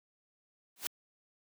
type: noise with exponential growth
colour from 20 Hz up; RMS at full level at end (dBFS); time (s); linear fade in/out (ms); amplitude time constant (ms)
white; -30; 0.76-0.87; 2; 23
effects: high-pass 200 Hz 12 dB/octave